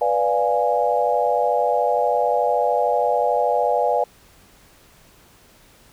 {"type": "chord", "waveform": "sine", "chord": "B diminished seventh", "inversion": "none", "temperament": "equal", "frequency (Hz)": [493.9, 587.3, 698.5, 830.6], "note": ["B4", "D5", "F5", "Ab5"], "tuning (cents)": [0, 0, 0, 0], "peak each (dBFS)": -22, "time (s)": [0.01, 4.04], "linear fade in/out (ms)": 5, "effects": ["pink hiss -52 dBFS RMS until 5.92 s"]}